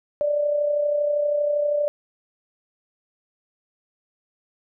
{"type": "tone with amplitude modulation", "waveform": "sine", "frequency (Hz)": 587.3, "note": "D5", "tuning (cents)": 0, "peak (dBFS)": -17, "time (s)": [0.21, 1.88], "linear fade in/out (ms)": 0, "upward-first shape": "sine", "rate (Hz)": 32.6, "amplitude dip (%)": 45, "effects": []}